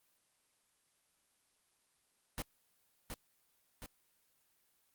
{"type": "noise with echo", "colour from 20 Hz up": "pink", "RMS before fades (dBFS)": -39, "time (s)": [2.38, 2.42], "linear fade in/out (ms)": 0, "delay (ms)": 720, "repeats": 2, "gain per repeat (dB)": -4, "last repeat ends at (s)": 3.86, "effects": ["white hiss -75 dBFS RMS until 4.94 s", "Opus 24 kbps"]}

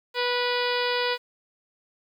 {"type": "harmonic tone", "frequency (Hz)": 490, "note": "B4", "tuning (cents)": -14, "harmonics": [1, 2, 3, 4, 5, 6, 7, 8, 9, 10], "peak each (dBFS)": [-27, -30, -32, -33, -34, -35, -35, -36, -37, -37], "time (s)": [0.14, 1.18], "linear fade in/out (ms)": 50, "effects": ["9-bit"]}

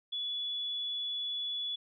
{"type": "tone", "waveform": "sine", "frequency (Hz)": 3419, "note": "G#7", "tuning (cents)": 50, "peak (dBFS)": -33, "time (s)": [0.12, 1.76], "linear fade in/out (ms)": 10, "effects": []}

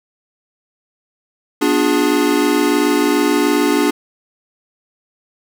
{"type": "chord", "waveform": "square", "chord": "B diminished seventh", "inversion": "none", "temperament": "equal with one note detuned", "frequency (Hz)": [246.9, 293.7, 356.6, 415.3], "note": ["B3", "D4", "F4", "Ab4"], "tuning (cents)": [0, 0, 36, 0], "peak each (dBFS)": [-22, -16, -20, -20], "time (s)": [1.61, 3.91], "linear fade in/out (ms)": 10, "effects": []}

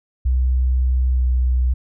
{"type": "tone with pitch glide", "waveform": "sine", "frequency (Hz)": [63.5, 62.66], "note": ["B1", "B1"], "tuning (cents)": [49, 26], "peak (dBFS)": -14, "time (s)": [0.25, 1.74], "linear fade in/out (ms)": 10, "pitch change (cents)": -23, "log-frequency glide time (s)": [1.14, 1.21], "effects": []}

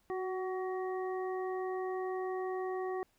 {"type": "harmonic tone with a mistuned harmonic", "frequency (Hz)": 375.5, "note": "F#4", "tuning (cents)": 26, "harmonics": [1, 2, 3, 5], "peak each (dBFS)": [-35, -41, -45, -49], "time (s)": [0.1, 3.03], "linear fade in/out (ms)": 0, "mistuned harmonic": 1, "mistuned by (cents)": -21, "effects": ["pink hiss -73 dBFS RMS until 3.18 s"]}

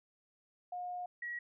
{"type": "tone pair in turn", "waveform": "sine", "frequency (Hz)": [717, 1914.2], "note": ["F5", "A#6"], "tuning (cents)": [45, 45], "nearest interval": "octave + perfect fourth", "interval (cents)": 1700, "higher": "second", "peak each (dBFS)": [-38, -38], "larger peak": "neither", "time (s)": [[0.72, 1.06], [1.22, 1.39]], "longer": "first", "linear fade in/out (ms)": 5, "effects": []}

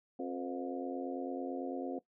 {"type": "harmonic tone with a mistuned harmonic", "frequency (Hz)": 88.9, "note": "F2", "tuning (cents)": 31, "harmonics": [3, 4, 5, 6, 7, 8], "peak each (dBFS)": [-39, -42, -45, -44, -50, -46], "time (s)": [0.19, 1.99], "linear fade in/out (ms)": 5, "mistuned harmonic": 6, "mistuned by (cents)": -65, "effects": ["noise-tail reverb RT60 0.1 s tail -17 dB re dry"]}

